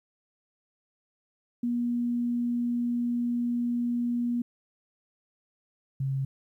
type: tone pair in turn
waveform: sine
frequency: 240 / 135.16 Hz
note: B3 / C#3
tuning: -49 / -43 cents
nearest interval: minor seventh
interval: 994 cents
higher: first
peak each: -25 / -26 dBFS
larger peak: first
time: 1.63-4.42 / 6-6.25 s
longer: first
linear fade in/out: 5 ms
effects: 11-bit